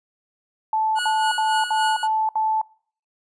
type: tone bursts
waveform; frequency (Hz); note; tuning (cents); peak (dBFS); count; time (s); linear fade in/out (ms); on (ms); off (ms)
sine; 874; A5; -12; -18; 6; 0.73-2.615; 2; 260; 65
type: tone with tremolo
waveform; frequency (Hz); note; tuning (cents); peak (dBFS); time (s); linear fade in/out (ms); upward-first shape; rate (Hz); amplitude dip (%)
25% pulse; 1459; F#6; -25; -19; 0.95-2.08; 50; sine; 3.6; 55
effects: noise-tail reverb RT60 0.5 s tail -24 dB re dry + resampled to 22050 Hz